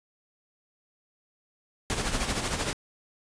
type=noise with tremolo; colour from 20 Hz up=pink; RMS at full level=-27 dBFS; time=1.9-2.73 s; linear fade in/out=0 ms; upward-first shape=sine; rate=13 Hz; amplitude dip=55%; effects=resampled to 22050 Hz